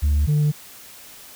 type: tone pair in turn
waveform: sine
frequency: 73.42 / 148.98 Hz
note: D2 / D3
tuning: 0 / +25 cents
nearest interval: octave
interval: 1225 cents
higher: second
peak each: -13 dBFS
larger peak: neither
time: 0.02-0.27 / 0.27-0.52 s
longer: neither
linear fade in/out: 20 ms
effects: tanh soft clip ceiling -14 dBFS + white hiss -43 dBFS RMS until 1.35 s

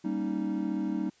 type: chord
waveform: triangle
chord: Eb dominant seventh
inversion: first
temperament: equal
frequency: 196 / 233.1 / 277.2 / 311.1 Hz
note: G3 / Bb3 / Db4 / Eb4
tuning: 0 / 0 / 0 / 0 cents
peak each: -31 / -34 / -34 / -30 dBFS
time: 0.04-1.1 s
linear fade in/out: 10 ms
effects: white hiss -63 dBFS RMS until 1.2 s + resampled to 16000 Hz

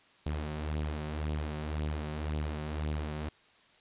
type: tone with flanger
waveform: sawtooth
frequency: 75.9 Hz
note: D#2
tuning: 42 cents flat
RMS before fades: -35 dBFS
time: 0.26-3.29 s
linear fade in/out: 5 ms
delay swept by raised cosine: 0.26 to 5.56 ms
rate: 1.9 Hz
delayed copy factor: +0.55
effects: white hiss -62 dBFS RMS until 3.8 s + resampled to 8000 Hz

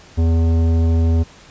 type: tone with tanh clipping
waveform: sine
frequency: 82.41 Hz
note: E2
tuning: in tune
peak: -14 dBFS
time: 0.17-1.24 s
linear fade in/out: 20 ms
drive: 14 dB
effects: pink hiss -44 dBFS RMS until 1.5 s + resampled to 16000 Hz

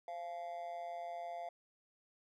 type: tone with amplitude modulation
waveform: triangle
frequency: 690 Hz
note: F5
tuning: 21 cents flat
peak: -36 dBFS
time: 0.08-1.49 s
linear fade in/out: 2 ms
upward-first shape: sine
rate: 166 Hz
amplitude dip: 75%
effects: none

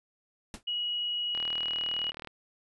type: noise with exponential decay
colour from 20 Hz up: pink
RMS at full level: -37 dBFS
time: 0.54-0.63 s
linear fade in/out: 1 ms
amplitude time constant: 19 ms
type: tone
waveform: sine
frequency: 2908 Hz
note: F#7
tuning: 31 cents flat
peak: -29 dBFS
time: 0.67-2.11 s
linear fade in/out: 10 ms
type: click train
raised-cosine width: 0.3 ms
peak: -24 dBFS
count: 37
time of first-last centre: 1.35-2.273 s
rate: 39 Hz
effects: resampled to 24000 Hz

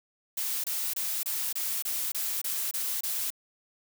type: noise bursts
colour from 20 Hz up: blue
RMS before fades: -31 dBFS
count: 10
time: 0.37-3.304 s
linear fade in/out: 5 ms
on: 270 ms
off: 26 ms
effects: none

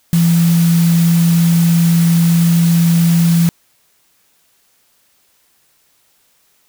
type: tone in noise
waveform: sine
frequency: 168.5 Hz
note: E3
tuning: 38 cents sharp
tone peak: -8 dBFS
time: 0.13-3.49 s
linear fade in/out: 0 ms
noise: white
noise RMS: -25 dBFS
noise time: 0.13-3.49 s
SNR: +14 dB
effects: white hiss -57 dBFS RMS until 6.68 s

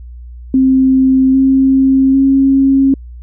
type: tone with pitch steps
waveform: sine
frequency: 262.9 / 266.9 / 270.9 Hz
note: C4 / C4 / C#4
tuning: +8 / +35 / -40 cents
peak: -6 dBFS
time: 0.54-2.94 s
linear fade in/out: 2 ms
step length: 800 ms
effects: added 60 Hz sine -28 dBFS peak until 3.22 s

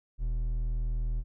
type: tone with hard clipping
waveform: sine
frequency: 40.02 Hz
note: D#1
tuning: 50 cents sharp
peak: -29 dBFS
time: 0.18-1.24 s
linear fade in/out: 50 ms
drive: 6 dB
effects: none

